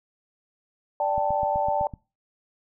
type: chord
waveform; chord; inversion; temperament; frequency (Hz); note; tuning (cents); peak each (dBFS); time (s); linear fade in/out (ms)
sine; D suspended fourth; none; just; 587.3 / 783.1 / 881; D5 / G5 / A5; 0 / -2 / +2; -26; 1-1.87; 2
type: click train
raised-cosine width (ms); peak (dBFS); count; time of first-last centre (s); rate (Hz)
5; -24; 7; 1.18-1.938; 7.92
effects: noise-tail reverb RT60 0.3 s tail -23 dB re dry